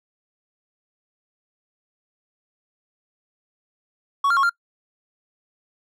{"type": "tone with pitch steps", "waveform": "triangle", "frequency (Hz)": [1118, 1391, 1099, 1392], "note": ["C#6", "F6", "C#6", "F6"], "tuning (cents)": [14, -7, -15, -6], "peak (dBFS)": -14, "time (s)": [4.24, 4.496], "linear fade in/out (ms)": 5, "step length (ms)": 64, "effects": ["noise-tail reverb RT60 0.1 s tail -24 dB re dry"]}